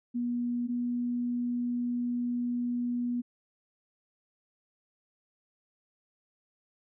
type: tone pair in turn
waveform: sine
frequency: 241.4 / 242.6 Hz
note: B3 / B3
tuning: -39 / -31 cents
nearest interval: unison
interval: 8 cents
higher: second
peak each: -28 / -28 dBFS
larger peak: neither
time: 0.14-0.68 / 0.68-3.22 s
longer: second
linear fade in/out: 20 ms
effects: none